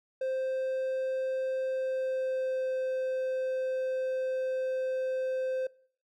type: tone with pitch glide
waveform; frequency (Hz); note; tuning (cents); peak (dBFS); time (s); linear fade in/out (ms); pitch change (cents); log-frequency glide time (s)
triangle; 523.3 to 519.1; C5 to C5; 0 to -14; -27; 0.21-5.67; 5; -14; 1.68-2.75
effects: noise-tail reverb RT60 0.5 s tail -21 dB re dry